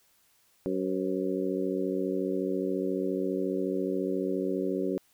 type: harmonic tone with a mistuned harmonic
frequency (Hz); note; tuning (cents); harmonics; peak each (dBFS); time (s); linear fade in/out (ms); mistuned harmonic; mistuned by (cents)
94.4; F#2; +35; 2 / 3 / 4 / 5 / 6; -35 / -32 / -31 / -36 / -37; 0.66-4.98; 0; 6; -75
effects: white hiss -66 dBFS RMS until 5.13 s